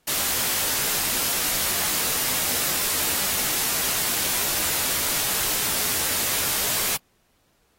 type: noise with comb filter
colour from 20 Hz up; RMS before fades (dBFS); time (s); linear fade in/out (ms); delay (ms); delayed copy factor
white; -24; 0.07-6.97; 10; 18; -0.5
effects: pink hiss -66 dBFS RMS until 7.78 s + AAC 48 kbps